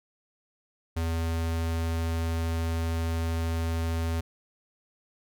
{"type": "tone", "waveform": "square", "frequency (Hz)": 82.41, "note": "E2", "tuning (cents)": 0, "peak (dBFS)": -27, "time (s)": [0.96, 4.21], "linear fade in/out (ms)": 10, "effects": []}